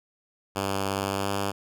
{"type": "tone with pitch glide", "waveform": "5% pulse", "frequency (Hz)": [98, 99.54], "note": ["G2", "G2"], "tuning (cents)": [0, 27], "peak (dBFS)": -15, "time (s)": [0.55, 1.52], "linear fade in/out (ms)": 20, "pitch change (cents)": 27, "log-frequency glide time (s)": [1.13, 1.31], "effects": []}